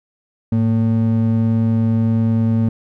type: ring-modulated tone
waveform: triangle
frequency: 168.3 Hz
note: E3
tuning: 36 cents sharp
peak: -8 dBFS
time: 0.52-2.69 s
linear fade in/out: 5 ms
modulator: 59.3 Hz
effects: none